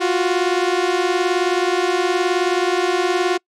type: beating tone pair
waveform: sawtooth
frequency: 349.9 / 368.9 Hz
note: F4 / F#4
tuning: +3 / -5 cents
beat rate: 19 Hz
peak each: -15 dBFS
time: 0-3.38 s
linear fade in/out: 20 ms
effects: noise-tail reverb RT60 0.1 s tail -25 dB re dry + low-pass 6000 Hz 12 dB/octave